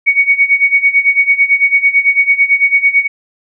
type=tone with tremolo; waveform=sine; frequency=2236 Hz; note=C#7; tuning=14 cents sharp; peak=-4 dBFS; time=0.06-3.08 s; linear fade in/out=20 ms; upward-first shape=sine; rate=9 Hz; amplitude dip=85%; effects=none